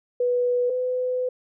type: tone pair in turn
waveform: sine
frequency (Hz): 491.3 / 503.9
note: B4 / B4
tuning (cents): -9 / +35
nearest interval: unison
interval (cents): 44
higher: second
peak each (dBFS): -19 / -22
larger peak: first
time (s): 0.2-0.7 / 0.7-1.29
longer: second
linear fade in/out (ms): 5
effects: none